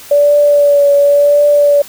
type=tone with vibrato; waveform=sine; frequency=576 Hz; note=D5; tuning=34 cents flat; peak=-5 dBFS; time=0.11-1.82 s; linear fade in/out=5 ms; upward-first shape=triangle; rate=0.92 Hz; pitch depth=26 cents each way; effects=white hiss -34 dBFS RMS until 1.88 s